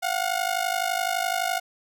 sawtooth ring-modulated tone, 720 Hz, F#5, 47 cents flat, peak -17 dBFS, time 0.02-1.6 s, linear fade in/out 20 ms, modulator 25.9 Hz, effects none

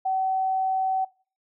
sine tone, 760 Hz, F#5, 46 cents sharp, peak -22 dBFS, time 0.05-1.05 s, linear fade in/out 10 ms, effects noise-tail reverb RT60 0.4 s tail -22 dB re dry

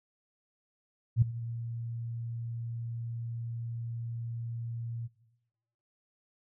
sine tone with ADSR envelope, 116.54 Hz, A#2, in tune, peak -17 dBFS, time 1.16-5.08 s, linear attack 59 ms, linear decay 8 ms, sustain -18 dB, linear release 24 ms, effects noise-tail reverb RT60 1.0 s tail -19 dB re dry

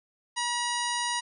harmonic tone with a mistuned harmonic, 960 Hz, B5, 49 cents flat, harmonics 1 / 2 / 3 / 4 / 5 / 6 / 7 / 9 / 10, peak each -31 / -34 / -36 / -37 / -38 / -39 / -39 / -41 / -41 dBFS, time 0.36-1.21 s, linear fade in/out 20 ms, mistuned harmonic 5, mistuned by +18 cents, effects none

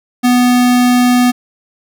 square tone, 246.9 Hz, B3, in tune, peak -8 dBFS, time 0.23-1.32 s, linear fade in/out 20 ms, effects none

